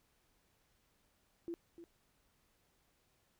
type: tone with echo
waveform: sine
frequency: 338.9 Hz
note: E4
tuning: 48 cents sharp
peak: -39 dBFS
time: 1.48-1.54 s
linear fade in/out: 0 ms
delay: 300 ms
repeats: 1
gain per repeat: -11 dB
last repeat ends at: 1.84 s
effects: pink hiss -75 dBFS RMS until 3.39 s